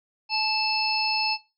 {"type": "harmonic tone with a mistuned harmonic", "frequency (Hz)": 866, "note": "A5", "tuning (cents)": -28, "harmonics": [1, 3, 5, 6], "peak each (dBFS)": [-28, -28, -28, -28], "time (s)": [0.29, 1.38], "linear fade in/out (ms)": 50, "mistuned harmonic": 3, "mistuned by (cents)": 24, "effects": ["noise-tail reverb RT60 0.3 s tail -20 dB re dry"]}